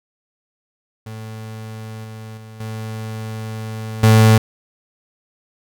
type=tone with level steps; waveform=35% pulse; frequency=110.1 Hz; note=A2; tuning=2 cents sharp; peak=-28 / -30 / -34 / -24 / -6 dBFS; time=1.06-4.38 s; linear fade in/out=5 ms; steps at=2.04 / 2.37 / 2.6 / 4.03 s; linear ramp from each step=5 ms; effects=none